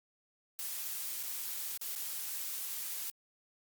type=noise with dropouts; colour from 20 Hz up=blue; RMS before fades=-39 dBFS; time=0.59-3.1 s; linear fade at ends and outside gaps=0 ms; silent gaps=1.23-1.234 / 1.774-1.813 / 1.952-1.96 s; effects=Opus 48 kbps